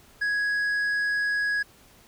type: tone with tanh clipping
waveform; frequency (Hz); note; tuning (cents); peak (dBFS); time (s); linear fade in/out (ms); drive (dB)
sine; 1665; G#6; +4; -24; 0.21-1.63; 10; 5
effects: pink hiss -55 dBFS RMS until 2.07 s